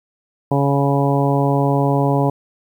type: harmonic tone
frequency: 140 Hz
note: C#3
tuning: 18 cents sharp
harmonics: 1 / 2 / 3 / 4 / 5 / 6 / 7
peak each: -17 / -20 / -22 / -23 / -24 / -25 / -25 dBFS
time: 0.51-2.3 s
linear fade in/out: 5 ms
effects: 8-bit